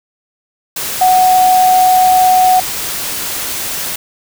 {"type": "tone in noise", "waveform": "sine", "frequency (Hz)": 740, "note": "F#5", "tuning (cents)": 0, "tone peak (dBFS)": -6, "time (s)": [1.01, 2.6], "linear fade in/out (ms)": 5, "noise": "white", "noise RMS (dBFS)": -20, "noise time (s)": [0.76, 3.96], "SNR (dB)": 11, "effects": []}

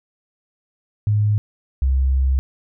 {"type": "tone pair in turn", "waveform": "sine", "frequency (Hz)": [105, 66.15], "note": ["G#2", "C2"], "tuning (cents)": [19, 20], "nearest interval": "minor sixth", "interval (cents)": 799, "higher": "first", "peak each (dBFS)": -14, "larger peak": "neither", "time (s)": [[1.07, 1.38], [1.82, 2.39]], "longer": "second", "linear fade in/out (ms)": 0, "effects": []}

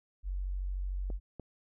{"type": "tone", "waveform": "sine", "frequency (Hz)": 46.71, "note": "F#1", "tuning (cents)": 17, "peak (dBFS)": -32, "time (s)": [0.23, 1.2], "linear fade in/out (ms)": 50}
{"type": "clicks", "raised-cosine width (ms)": 2, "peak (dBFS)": -29, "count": 2, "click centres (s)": [1.102, 1.397]}
{"effects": []}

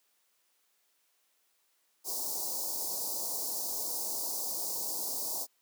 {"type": "band-stop noise", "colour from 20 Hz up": "white", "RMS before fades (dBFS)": -35, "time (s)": [2.04, 5.47], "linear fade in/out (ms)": 50, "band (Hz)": [980, 4500], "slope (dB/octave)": 48, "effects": ["white hiss -73 dBFS RMS until 5.61 s", "high-pass 300 Hz 12 dB/octave"]}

